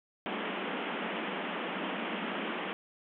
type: band-pass noise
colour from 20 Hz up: pink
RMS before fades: -36 dBFS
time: 0.26-2.73 s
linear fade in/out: 0 ms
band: 180 to 3300 Hz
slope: 96 dB/octave
effects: none